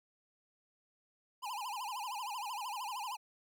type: tone with vibrato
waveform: square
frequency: 915 Hz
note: A#5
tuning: 32 cents flat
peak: -39 dBFS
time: 1.42-3.17 s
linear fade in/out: 20 ms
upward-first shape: sine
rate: 13 Hz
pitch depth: 220 cents each way
effects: none